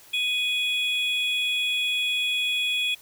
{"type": "tone pair together", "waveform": "triangle", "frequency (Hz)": [2489, 3361], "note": ["D#7", "G#7"], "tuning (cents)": [0, 20], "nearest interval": "perfect fourth", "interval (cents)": 520, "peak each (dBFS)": -24, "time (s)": [0.13, 2.95], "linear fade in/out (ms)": 10, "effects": ["white hiss -51 dBFS RMS until 3.01 s"]}